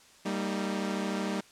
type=chord; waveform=sawtooth; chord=Eb major; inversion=first; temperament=equal with one note detuned; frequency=196 / 229.3 / 311.1 Hz; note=G3 / Bb3 / Eb4; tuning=0 / -28 / 0 cents; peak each=-28 / -32 / -33 dBFS; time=0.25-1.41 s; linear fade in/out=10 ms; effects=white hiss -57 dBFS RMS until 1.51 s + low-pass 8000 Hz 12 dB/octave